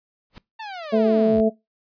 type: noise with exponential growth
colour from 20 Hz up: pink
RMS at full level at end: -37 dBFS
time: 0.3-0.38 s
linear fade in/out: 0 ms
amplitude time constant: 16 ms
type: linear sweep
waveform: sawtooth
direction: down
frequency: 910 to 41.2 Hz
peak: -28 dBFS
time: 0.59-1.41 s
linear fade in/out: 10 ms
type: harmonic tone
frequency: 220 Hz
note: A3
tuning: in tune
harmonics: 1 / 2 / 3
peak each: -19 / -19 / -19 dBFS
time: 0.92-1.5 s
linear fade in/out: 20 ms
effects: noise-tail reverb RT60 0.2 s tail -22 dB re dry + resampled to 11025 Hz